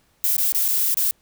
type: noise with dropouts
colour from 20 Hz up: violet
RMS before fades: -20 dBFS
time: 0.24-1.11 s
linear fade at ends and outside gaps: 0 ms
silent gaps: 0.366-0.381 / 0.521-0.547 / 0.68-0.686 / 0.943-0.97 s
effects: pink hiss -62 dBFS RMS until 1.21 s